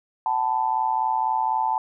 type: tone with amplitude modulation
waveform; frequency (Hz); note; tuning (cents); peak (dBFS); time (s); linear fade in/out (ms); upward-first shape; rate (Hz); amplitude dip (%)
sine; 880; A5; 0; -16; 0.26-1.78; 2; sine; 124; 90
effects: none